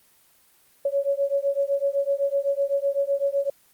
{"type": "beating tone pair", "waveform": "sine", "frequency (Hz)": [554.4, 562.3], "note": ["C#5", "C#5"], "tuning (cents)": [0, 25], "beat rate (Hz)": 7.9, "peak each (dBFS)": -24, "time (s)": [0.85, 3.5], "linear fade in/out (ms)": 5, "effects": ["white hiss -59 dBFS RMS until 3.73 s", "Opus 24 kbps"]}